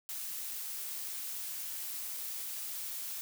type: noise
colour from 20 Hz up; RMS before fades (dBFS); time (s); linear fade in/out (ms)
blue; -40; 0.09-3.21; 0
effects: none